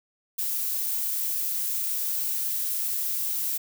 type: noise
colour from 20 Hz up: violet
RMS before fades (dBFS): -28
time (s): 0.38-3.58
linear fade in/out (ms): 10
effects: none